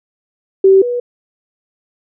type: tone pair in turn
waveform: sine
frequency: 385.4 / 486.5 Hz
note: G4 / B4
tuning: -29 / -26 cents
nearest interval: major third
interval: 403 cents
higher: second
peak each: -4 / -15 dBFS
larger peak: first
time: 0.64-0.82 / 0.82-1 s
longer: neither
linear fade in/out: 5 ms
effects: none